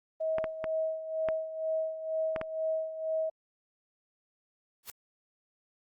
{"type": "tone with tremolo", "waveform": "sine", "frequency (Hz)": 638, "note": "D#5", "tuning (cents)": 43, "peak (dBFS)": -27, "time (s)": [0.2, 3.3], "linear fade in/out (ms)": 10, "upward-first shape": "sine", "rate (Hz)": 2.1, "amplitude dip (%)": 70}
{"type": "clicks", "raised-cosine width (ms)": 0.5, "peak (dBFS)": -19, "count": 6, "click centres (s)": [0.384, 0.442, 0.642, 1.287, 2.362, 2.414]}
{"type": "noise with exponential growth", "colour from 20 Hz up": "white", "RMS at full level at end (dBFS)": -36, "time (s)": [4.83, 4.9], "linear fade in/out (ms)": 1, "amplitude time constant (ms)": 15}
{"effects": ["Opus 24 kbps"]}